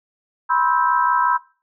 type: chord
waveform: sine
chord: C major seventh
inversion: third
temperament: just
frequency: 981.1 / 1046.5 / 1308.1 / 1569.8 Hz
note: B5 / C6 / E6 / G6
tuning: -12 / 0 / -14 / +2 cents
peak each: -18 / -22 / -21 / -24 dBFS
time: 0.49-1.38 s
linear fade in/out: 20 ms
effects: noise-tail reverb RT60 0.4 s tail -21 dB re dry